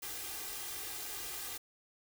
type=noise with comb filter; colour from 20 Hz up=white; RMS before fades=-42 dBFS; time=0.02-1.58 s; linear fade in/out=10 ms; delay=2.5 ms; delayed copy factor=+0.85; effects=none